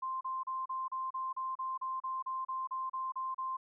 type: tone bursts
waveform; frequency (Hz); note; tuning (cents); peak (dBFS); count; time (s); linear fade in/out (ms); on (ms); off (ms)
sine; 1046.5; C6; 0; -34; 16; 0.02-3.57; 10; 190; 34
effects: none